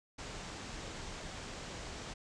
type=low-pass noise; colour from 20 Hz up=pink; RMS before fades=-45 dBFS; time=0.18-2.14 s; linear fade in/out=10 ms; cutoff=8000 Hz; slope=48 dB/octave; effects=none